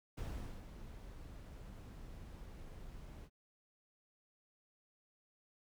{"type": "noise with ADSR envelope", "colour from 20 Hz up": "brown", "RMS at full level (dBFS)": -41, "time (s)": [0.17, 3.3], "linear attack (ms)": 11, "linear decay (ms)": 440, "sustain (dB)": -10, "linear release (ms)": 63, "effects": []}